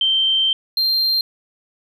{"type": "tone pair in turn", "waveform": ["sine", "triangle"], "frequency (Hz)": [3128, 4175], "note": ["G7", "C8"], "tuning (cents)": [-4, -5], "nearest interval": "perfect fourth", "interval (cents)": 499, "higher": "second", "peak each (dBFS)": -14, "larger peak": "neither", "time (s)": [[0.01, 0.53], [0.77, 1.21]], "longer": "first", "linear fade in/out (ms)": 2, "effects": []}